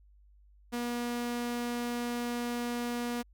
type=tone; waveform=sawtooth; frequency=240.2 Hz; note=B3; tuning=48 cents flat; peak=-28 dBFS; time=0.72-3.23 s; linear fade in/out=20 ms; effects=added 50 Hz sine -57 dBFS peak until 3.33 s